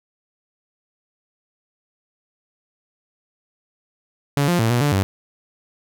sawtooth tone with pitch steps, 142.3 / 175.2 / 113 / 121 / 145.6 / 96.8 Hz, C#3 / F3 / A2 / B2 / D3 / G2, +46 / +6 / +47 / -35 / -15 / -21 cents, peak -12 dBFS, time 4.37-5.03 s, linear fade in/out 0 ms, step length 110 ms, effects none

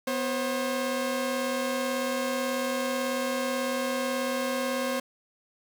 sawtooth tone pair together, 248.4 / 535 Hz, B3 / C5, +10 / +38 cents, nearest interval octave + minor second, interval 1328 cents, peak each -27 / -25 dBFS, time 0.07-5 s, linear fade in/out 5 ms, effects 9-bit

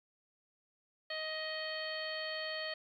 harmonic tone, 627 Hz, D#5, 13 cents sharp, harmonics 1 / 2 / 3 / 4 / 5 / 6 / 7, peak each -42 / -50 / -42 / -50 / -45 / -54 / -44 dBFS, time 1.1-2.74 s, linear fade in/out 5 ms, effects 12-bit

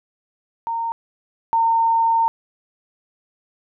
sine tone pair in turn, 920 / 912.6 Hz, A#5 / A#5, -23 / -37 cents, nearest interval unison, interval 14 cents, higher first, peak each -21 / -14 dBFS, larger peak second, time 0.67-0.92 / 1.53-2.28 s, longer second, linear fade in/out 0 ms, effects none

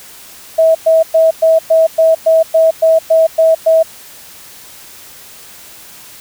sine tone bursts, 647 Hz, E5, 32 cents flat, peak -5 dBFS, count 12, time 0.58-3.83 s, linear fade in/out 10 ms, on 170 ms, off 110 ms, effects white hiss -36 dBFS RMS until 6.2 s

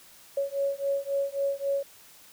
sine beating tone pair, 554.4 / 558.1 Hz, C#5 / C#5, 0 / +12 cents, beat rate 3.7 Hz, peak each -29 dBFS, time 0.37-1.83 s, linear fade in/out 5 ms, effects white hiss -53 dBFS RMS until 2.32 s

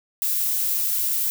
violet noise, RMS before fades -23 dBFS, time 0.22-1.3 s, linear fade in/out 0 ms, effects none

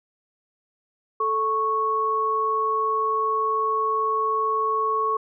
sine tone pair together, 438.7 / 1105.5 Hz, A4 / C#6, -5 / -5 cents, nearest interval octave + major third, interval 1600 cents, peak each -27 / -21 dBFS, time 1.2-5.17 s, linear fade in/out 5 ms, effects none

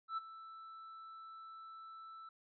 triangle tone with ADSR envelope, 1322 Hz, E6, 5 cents sharp, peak -33 dBFS, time 0.08-2.29 s, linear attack 94 ms, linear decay 19 ms, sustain -15 dB, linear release 4 ms, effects resampled to 11025 Hz

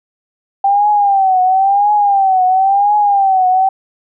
sine tone with vibrato, 785 Hz, G5, 2 cents sharp, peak -8 dBFS, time 0.64-3.69 s, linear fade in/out 5 ms, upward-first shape triangle, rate 0.97 Hz, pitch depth 120 cents each way, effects none

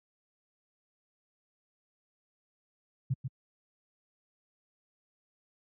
sine tone with echo, 130.6 Hz, C3, 3 cents flat, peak -25 dBFS, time 3.1-3.14 s, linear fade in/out 10 ms, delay 140 ms, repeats 1, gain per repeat -6 dB, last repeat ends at 3.28 s, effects high-pass 80 Hz 12 dB/octave

